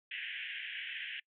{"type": "band-pass noise", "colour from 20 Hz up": "white", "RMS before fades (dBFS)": -42, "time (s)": [0.11, 1.2], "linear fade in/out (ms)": 5, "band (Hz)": [1600, 3200], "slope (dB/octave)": 96, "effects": ["noise-tail reverb RT60 0.1 s tail -25 dB re dry"]}